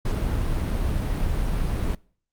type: noise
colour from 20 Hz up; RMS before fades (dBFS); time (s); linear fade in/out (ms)
brown; -24; 0.05-1.95; 5
effects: noise-tail reverb RT60 0.5 s tail -25 dB re dry + Opus 48 kbps